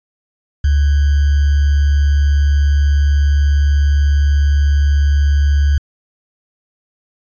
sine tone with sample-and-hold, 71.7 Hz, D2, 41 cents flat, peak -9 dBFS, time 0.64-5.78 s, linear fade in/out 5 ms, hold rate 1575 Hz, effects resampled to 16000 Hz

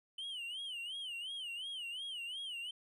triangle tone with vibrato, 3007 Hz, F#7, 27 cents sharp, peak -39 dBFS, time 0.18-2.71 s, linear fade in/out 5 ms, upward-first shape sine, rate 2.8 Hz, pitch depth 160 cents each way, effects resampled to 32000 Hz

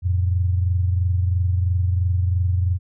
sine tone pair together, 88.42 / 111.4 Hz, F2 / A2, +22 / +22 cents, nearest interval major third, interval 400 cents, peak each -17 / -26 dBFS, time 0.02-2.79 s, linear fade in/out 50 ms, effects none

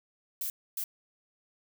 violet noise bursts at uneven times, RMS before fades -34 dBFS, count 2, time 0.41-0.5 / 0.77-0.84 s, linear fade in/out 2 ms, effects none

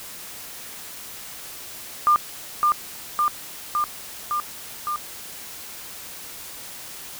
sine tone with echo, 1200 Hz, D6, 37 cents sharp, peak -13 dBFS, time 2.07-2.16 s, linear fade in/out 0 ms, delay 560 ms, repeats 5, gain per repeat -2 dB, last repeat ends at 4.96 s, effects white hiss -38 dBFS RMS until 7.19 s

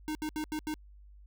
square tone bursts at uneven times, 307.6 Hz, D#4, 20 cents flat, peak -33 dBFS, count 5, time 0.08-0.15 / 0.22-0.29 / 0.36-0.44 / 0.52-0.59 / 0.67-0.74 s, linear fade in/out 0 ms, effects added 50 Hz sine -51 dBFS peak until 1.26 s

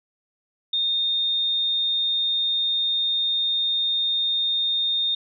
sine tone, 3660 Hz, A#7, 32 cents flat, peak -20 dBFS, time 0.73-5.15 s, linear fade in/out 5 ms, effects none

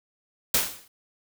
white noise with exponential decay, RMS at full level -18 dBFS, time 0.54-0.88 s, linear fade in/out 5 ms, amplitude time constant 72 ms, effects none

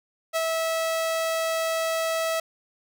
sawtooth tone with ADSR envelope, 651 Hz, E5, 22 cents flat, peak -18 dBFS, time 0.33-2.4 s, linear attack 31 ms, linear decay 35 ms, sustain -2 dB, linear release 4 ms, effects none

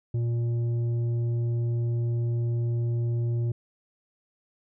triangle tone with tanh clipping, 117.9 Hz, A#2, 20 cents sharp, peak -25 dBFS, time 0.14-3.52 s, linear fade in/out 5 ms, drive 11 dB, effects none

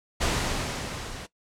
pink noise with level ramp, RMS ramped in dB -24 to -39 dBFS, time 0.2-1.27 s, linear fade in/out 20 ms, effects noise-tail reverb RT60 0.1 s tail -18 dB re dry + low-pass 8000 Hz 12 dB/octave

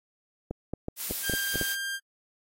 clicks, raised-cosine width 2 ms, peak -19 dBFS, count 8, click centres 0.51 / 0.736 / 0.884 / 1.11 / 1.297 / 1.337 / 1.557 / 1.613 s
blue noise, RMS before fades -33 dBFS, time 0.96-1.77 s, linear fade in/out 50 ms
sawtooth tone, 1595 Hz, G6, 30 cents sharp, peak -27 dBFS, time 1.22-2 s, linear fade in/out 50 ms
effects AAC 48 kbps

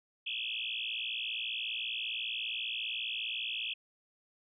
sine tone with frequency modulation, 2964 Hz, F#7, 2 cents sharp, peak -34 dBFS, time 0.26-3.74 s, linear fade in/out 10 ms, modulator 57.4 Hz, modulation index 7.8, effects none

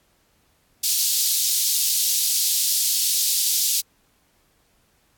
pink high-pass noise, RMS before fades -21 dBFS, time 0.83-3.81 s, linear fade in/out 10 ms, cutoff 4100 Hz, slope 24 dB/octave, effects pink hiss -63 dBFS RMS until 5.17 s + AAC 64 kbps

